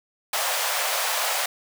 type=high-pass noise; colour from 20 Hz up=pink; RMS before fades=-25 dBFS; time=0.33-1.46 s; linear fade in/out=5 ms; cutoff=550 Hz; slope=48 dB/octave; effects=none